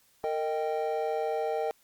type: chord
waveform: triangle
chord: Eb major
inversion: second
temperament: equal with one note detuned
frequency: 458.4 / 622.3 / 784 Hz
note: Bb4 / Eb5 / G5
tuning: -29 / 0 / 0 cents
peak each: -29 / -31 / -31 dBFS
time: 0.24-1.71 s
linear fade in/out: 0 ms
effects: white hiss -65 dBFS RMS until 1.83 s + Opus 48 kbps